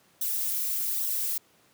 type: noise with flanger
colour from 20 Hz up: violet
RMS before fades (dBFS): -29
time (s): 0.21-1.38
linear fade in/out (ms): 5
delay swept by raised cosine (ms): 0.41 to 4.81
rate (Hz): 1.2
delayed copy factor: -0.65
effects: pink hiss -62 dBFS RMS until 1.73 s + high-pass 150 Hz 12 dB/octave